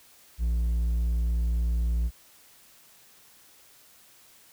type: tone with hard clipping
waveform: sine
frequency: 58.27 Hz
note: A#1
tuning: in tune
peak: -24 dBFS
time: 0.38-2.11 s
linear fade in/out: 50 ms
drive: 3 dB
effects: white hiss -56 dBFS RMS until 4.52 s

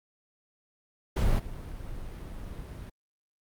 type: noise with level steps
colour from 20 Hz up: brown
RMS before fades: -25 / -39 dBFS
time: 1.16-2.9 s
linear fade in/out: 10 ms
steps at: 1.38 s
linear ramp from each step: 20 ms
effects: Opus 48 kbps

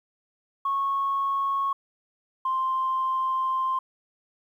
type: tone pair in turn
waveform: sine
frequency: 1100 / 1047.8 Hz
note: C#6 / C6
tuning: -14 / +2 cents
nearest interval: minor second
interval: 84 cents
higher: first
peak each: -22 dBFS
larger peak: neither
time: 0.65-1.73 / 2.45-3.79 s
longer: second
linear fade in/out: 5 ms
effects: tanh soft clip ceiling -18 dBFS + 10-bit

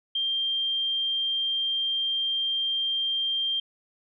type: tone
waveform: sine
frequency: 3180 Hz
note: G7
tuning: 24 cents sharp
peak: -24 dBFS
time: 0.15-3.6 s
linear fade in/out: 5 ms
effects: none

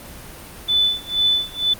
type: tone with tremolo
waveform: sine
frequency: 3497 Hz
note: A7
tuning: 11 cents flat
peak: -13 dBFS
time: 0.68-1.74 s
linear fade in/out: 10 ms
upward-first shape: sine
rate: 2.1 Hz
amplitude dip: 95%
effects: pink hiss -38 dBFS RMS until 1.79 s + Opus 32 kbps

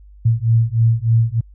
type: beating tone pair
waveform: sine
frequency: 112.8 / 116.1 Hz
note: A2 / A#2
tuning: +44 / -7 cents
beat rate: 3.3 Hz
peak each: -15 dBFS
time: 0.25-1.41 s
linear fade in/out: 10 ms
effects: added 50 Hz sine -40 dBFS peak until 1.54 s

